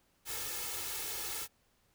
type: noise with comb filter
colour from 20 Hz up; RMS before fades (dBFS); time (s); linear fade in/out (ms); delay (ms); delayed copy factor
white; -39; 0.25-1.48; 50; 2.3; +0.7
effects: pink hiss -72 dBFS RMS until 1.94 s